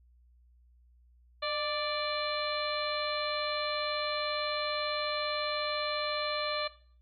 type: harmonic tone with a mistuned harmonic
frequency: 587.3 Hz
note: D5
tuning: in tune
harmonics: 1 / 2 / 3 / 4 / 5 / 6 / 7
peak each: -35 / -36 / -42 / -41 / -44 / -41 / -39 dBFS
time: 1.42-6.68 s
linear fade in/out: 10 ms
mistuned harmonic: 1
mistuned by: +44 cents
effects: noise-tail reverb RT60 0.5 s tail -17 dB re dry + added 60 Hz sine -59 dBFS peak until 7.01 s